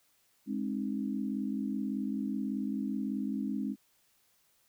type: chord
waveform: sine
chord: Ab major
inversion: none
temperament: equal with one note detuned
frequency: 207.7 / 266 / 311.1 Hz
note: Ab3 / C4 / Eb4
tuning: 0 / +29 / 0 cents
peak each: -34 / -35 / -40 dBFS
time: 0.46-3.76 s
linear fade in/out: 50 ms
effects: white hiss -70 dBFS RMS until 4.68 s